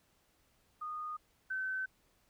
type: tone pair in turn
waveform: sine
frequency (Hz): 1231 / 1529.7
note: D#6 / G6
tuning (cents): -19 / -43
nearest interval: major third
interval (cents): 376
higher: second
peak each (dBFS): -38 / -34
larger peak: second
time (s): 0.81-1.17 / 1.5-1.86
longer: neither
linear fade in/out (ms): 10
effects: pink hiss -72 dBFS RMS until 2.29 s